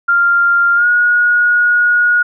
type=tone with pitch glide; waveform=sine; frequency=1394 to 1446.5 Hz; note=F6 to F#6; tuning=-4 to -40 cents; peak=-8 dBFS; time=0.08-2.23 s; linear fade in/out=10 ms; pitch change=+64 cents; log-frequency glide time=0.75-0.87 s; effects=none